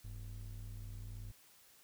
triangle ring-modulated tone, 72 Hz, D2, 34 cents flat, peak -39 dBFS, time 0.04-1.32 s, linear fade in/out 10 ms, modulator 30.3 Hz, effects white hiss -64 dBFS RMS until 1.83 s

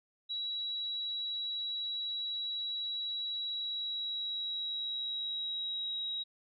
sine tone with pitch glide, 3896 to 3833 Hz, B7 to A#7, -24 to +47 cents, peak -34 dBFS, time 0.29-6.24 s, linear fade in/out 20 ms, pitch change -29 cents, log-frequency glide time 3.38-5.99 s, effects none

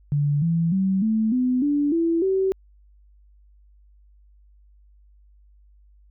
sine tone with pitch steps, 144.9 / 166.45 / 191.2 / 219.6 / 252.3 / 289.8 / 332.9 / 382.4 Hz, D3 / E3 / G3 / A3 / B3 / D4 / E4 / G4, -23 / +17 / -43 / -3 / +37 / -23 / +17 / -43 cents, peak -18 dBFS, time 0.12-2.52 s, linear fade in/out 0 ms, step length 300 ms, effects added 50 Hz sine -51 dBFS peak until 6.1 s

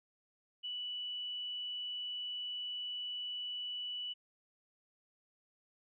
sine tone, 2960 Hz, F#7, in tune, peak -38 dBFS, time 0.63-4.14 s, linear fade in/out 20 ms, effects none

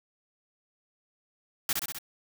white noise with echo, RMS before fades -27 dBFS, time 1.69-1.73 s, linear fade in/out 2 ms, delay 64 ms, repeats 4, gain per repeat -3 dB, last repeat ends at 1.986 s, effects none

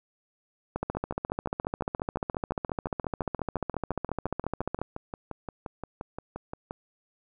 two click trains, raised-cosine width 1 ms, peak -15 / -21 dBFS, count 59 / 34, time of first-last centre 0.76-4.816 / 0.95-6.709 s, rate 14.3 / 5.73 Hz, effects none

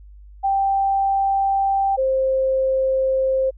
sine tone pair in turn, 784 / 528 Hz, G5 / C5, 0 / +16 cents, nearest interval perfect fifth, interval 684 cents, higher first, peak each -16 dBFS, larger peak neither, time 0.43-1.97 / 1.97-3.51 s, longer neither, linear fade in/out 20 ms, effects added 50 Hz sine -40 dBFS peak until 3.57 s

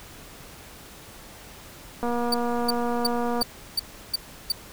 click train, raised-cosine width 1 ms, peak -15 dBFS, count 333, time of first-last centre 2.03-3.419 s, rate 239 Hz
40% pulse tone bursts, 4606 Hz, D8, 34 cents flat, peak -19 dBFS, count 7, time 2.32-4.521 s, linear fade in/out 5 ms, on 23 ms, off 340 ms
effects pink hiss -45 dBFS RMS until 4.72 s

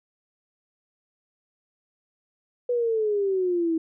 sine exponential sweep, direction down, 493.9 to 320.2 Hz, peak -21 dBFS, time 2.69-3.78 s, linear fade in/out 5 ms, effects none

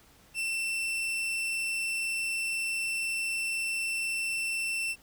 40% pulse tone, 2686 Hz, E7, 32 cents sharp, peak -28 dBFS, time 0.34-4.96 s, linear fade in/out 50 ms, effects pink hiss -59 dBFS RMS until 5.02 s

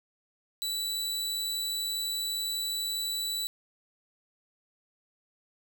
sawtooth tone, 3951 Hz, B7, in tune, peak -27 dBFS, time 0.62-3.47 s, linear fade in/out 0 ms, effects none

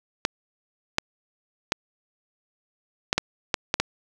clicks, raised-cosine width 0.2 ms, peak -3 dBFS, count 8, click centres 0.251 / 0.984 / 1.721 / 3.129 / 3.18 / 3.542 / 3.741 / 3.8 s, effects none

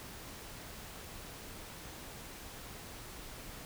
silence, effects pink hiss -48 dBFS RMS until 3.65 s

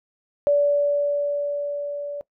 sine tone with level ramp, 577 Hz, D5, 31 cents flat, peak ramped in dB -14 to -28 dBFS, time 0.47-2.21 s, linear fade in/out 0 ms, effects noise-tail reverb RT60 0.1 s tail -20 dB re dry

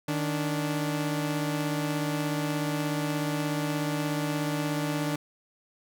sawtooth tone pair together, 153.6 / 290.5 Hz, D#3 / D4, -22 / -19 cents, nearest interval major seventh, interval 1103 cents, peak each -26 dBFS, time 0.08-5.16 s, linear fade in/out 5 ms, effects none

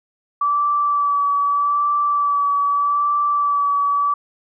sine tone with vibrato, 1154 Hz, D6, 31 cents flat, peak -15 dBFS, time 0.41-4.14 s, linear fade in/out 5 ms, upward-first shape sine, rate 0.81 Hz, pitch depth 19 cents each way, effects none

